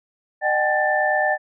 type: tone cluster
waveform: sine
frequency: 609 / 763 / 832 / 1773 Hz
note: D#5 / G5 / G#5 / A6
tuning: -37 / -47 / +3 / +13 cents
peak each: -22 / -22 / -28 / -21 dBFS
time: 0.41-1.38 s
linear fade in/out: 50 ms
effects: none